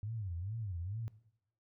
sine tone with vibrato, 98.3 Hz, G2, 5 cents sharp, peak -37 dBFS, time 0.03-1.08 s, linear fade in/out 0 ms, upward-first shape sine, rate 2.3 Hz, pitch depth 270 cents each way, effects noise-tail reverb RT60 0.8 s tail -19 dB re dry

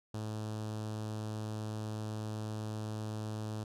sawtooth tone with notch filter, 107.9 Hz, A2, 33 cents flat, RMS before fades -39 dBFS, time 0.14-3.64 s, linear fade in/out 5 ms, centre 2100 Hz, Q 1.1, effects low-pass 10000 Hz 12 dB/octave

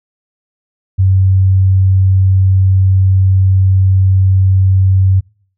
sine tone, 95 Hz, F#2, 46 cents sharp, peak -6 dBFS, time 0.98-5.21 s, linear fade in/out 20 ms, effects noise-tail reverb RT60 0.5 s tail -25 dB re dry

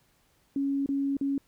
sine tone with dropouts, 277.2 Hz, C#4, in tune, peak -25 dBFS, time 0.56-1.38 s, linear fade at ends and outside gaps 2 ms, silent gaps 0.861-0.889 / 1.169-1.211 s, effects pink hiss -67 dBFS RMS until 1.47 s

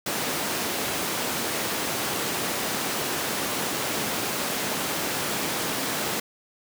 pink high-pass noise, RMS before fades -28 dBFS, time 0.06-6.2 s, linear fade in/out 5 ms, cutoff 210 Hz, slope 12 dB/octave, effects none

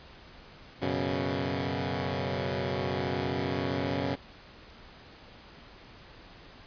10% pulse chord, F# suspended fourth, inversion none, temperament equal, 92.5 / 123.47 / 138.59 Hz, F#2 / B2 / C#3, 0 / 0 / 0 cents, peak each -25 / -26 / -25 dBFS, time 0.81-4.16 s, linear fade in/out 20 ms, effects pink hiss -51 dBFS RMS until 6.66 s + resampled to 11025 Hz

